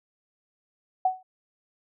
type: tone with exponential decay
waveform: sine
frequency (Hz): 747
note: F#5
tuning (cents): +16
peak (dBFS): -16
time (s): 1.05-1.23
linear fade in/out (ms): 5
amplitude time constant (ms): 38
effects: none